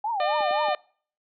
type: tone with vibrato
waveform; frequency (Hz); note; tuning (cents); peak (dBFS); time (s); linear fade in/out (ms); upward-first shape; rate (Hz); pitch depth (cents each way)
sine; 812; G#5; -39; -24; 0.04-0.74; 5; triangle; 3.9; 290
type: harmonic tone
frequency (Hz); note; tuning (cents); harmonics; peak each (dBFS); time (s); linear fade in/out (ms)
602; D5; +43; 1 / 2 / 3 / 4 / 5 / 6 / 7; -25 / -31 / -35 / -37 / -39 / -41 / -42; 0.2-0.75; 2
type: clicks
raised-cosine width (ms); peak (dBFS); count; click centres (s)
3; -23; 3; 0.407 / 0.51 / 0.685
effects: noise-tail reverb RT60 0.5 s tail -25 dB re dry + high-pass 400 Hz 12 dB/octave

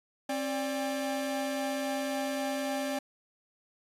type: tone cluster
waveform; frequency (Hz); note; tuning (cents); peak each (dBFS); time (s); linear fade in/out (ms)
45% pulse; 267.1 / 584 / 805; C4 / D5 / G5; +36 / -10 / +46; -34 / -34 / -39; 0.29-2.99; 5
effects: resampled to 32000 Hz

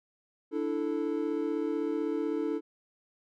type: chord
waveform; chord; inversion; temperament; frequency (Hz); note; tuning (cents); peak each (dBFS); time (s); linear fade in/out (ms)
triangle; D suspended second; none; equal; 293.7 / 329.6 / 440; D4 / E4 / A4; 0 / 0 / 0; -31; 0.51-2.61; 50
effects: none

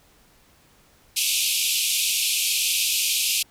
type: band-pass noise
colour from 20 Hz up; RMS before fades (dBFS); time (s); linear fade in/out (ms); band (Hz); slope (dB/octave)
pink; -23; 1.16-3.43; 10; 2400 to 14000; 96
effects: pink hiss -57 dBFS RMS until 3.5 s

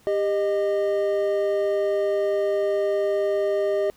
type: tone pair together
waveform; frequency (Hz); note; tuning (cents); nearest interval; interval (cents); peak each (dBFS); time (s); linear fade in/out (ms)
triangle; 397.6 / 617; G4 / D#5; +25 / -15; minor sixth; 760; -21; 0.07-3.9; 0
effects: pink hiss -57 dBFS RMS until 3.96 s

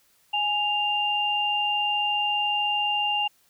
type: tone pair together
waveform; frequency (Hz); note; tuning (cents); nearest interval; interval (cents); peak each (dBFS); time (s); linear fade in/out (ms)
sine; 830.7 / 2794; G#5 / F7; 0 / 0; octave + major sixth; 2100; -26 / -24; 0.33-3.28; 10
effects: white hiss -63 dBFS RMS until 3.49 s

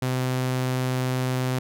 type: tone with vibrato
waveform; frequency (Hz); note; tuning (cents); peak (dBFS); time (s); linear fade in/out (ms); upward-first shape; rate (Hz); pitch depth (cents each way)
sawtooth; 128.2; C3; -35; -19; 0.02-1.59; 5; sine; 20; 9
effects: none

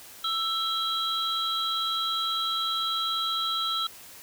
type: tone cluster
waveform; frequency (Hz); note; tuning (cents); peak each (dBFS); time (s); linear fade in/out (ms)
sine; 1325 / 3250 / 3931; E6 / G#7 / B7; +9 / -38 / -9; -30; 0.24-3.87; 5
effects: white hiss -47 dBFS RMS until 4.22 s

